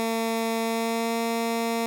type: tone with pitch glide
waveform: 15% pulse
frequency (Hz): 226.7 to 229.9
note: A#3 to A#3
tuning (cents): -48 to -24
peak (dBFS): -18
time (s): 0-1.86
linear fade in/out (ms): 0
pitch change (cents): +24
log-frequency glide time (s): 0.61-1.19
effects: none